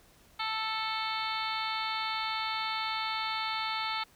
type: harmonic tone with a mistuned harmonic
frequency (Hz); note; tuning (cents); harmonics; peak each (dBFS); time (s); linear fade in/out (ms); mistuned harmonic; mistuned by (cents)
440; A4; 0; 2 / 3 / 4 / 5 / 6 / 7 / 8 / 9 / 10; -36 / -36 / -45 / -38 / -45 / -43 / -40 / -45 / -41; 0.39-4.04; 10; 8; +30
effects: pink hiss -61 dBFS RMS until 4.15 s